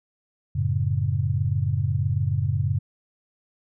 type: chord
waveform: sine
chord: F# minor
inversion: none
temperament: just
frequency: 92.5 / 111 / 138.75 Hz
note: F#2 / A2 / C#3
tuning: 0 / +16 / +2 cents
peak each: -25 dBFS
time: 0.55-2.79 s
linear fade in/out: 10 ms
effects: none